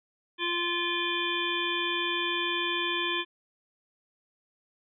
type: harmonic tone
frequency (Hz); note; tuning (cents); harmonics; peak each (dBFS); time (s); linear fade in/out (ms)
346.7; F4; -13; 1 / 3 / 5 / 7 / 9 / 10; -34 / -34 / -34 / -34 / -34 / -34; 0.38-3.25; 50
effects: none